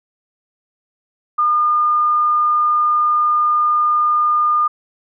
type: tone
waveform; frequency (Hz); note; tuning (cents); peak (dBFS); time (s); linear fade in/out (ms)
sine; 1213; D#6; -44; -12; 1.38-4.68; 10
effects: none